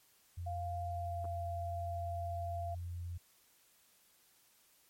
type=tone; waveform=sine; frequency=86.8 Hz; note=F2; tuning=10 cents flat; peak=-39 dBFS; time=0.37-3.18 s; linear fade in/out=10 ms
type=tone with pitch glide; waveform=sine; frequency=698.5 to 688.5 Hz; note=F5 to F5; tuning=0 to -25 cents; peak=-39 dBFS; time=0.46-2.75 s; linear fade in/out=10 ms; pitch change=-25 cents; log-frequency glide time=0.83-1.27 s
type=clicks; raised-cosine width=1 ms; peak=-38 dBFS; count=2; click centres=1.244 / 1.253 s
effects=white hiss -68 dBFS RMS until 4.89 s + MP3 64 kbps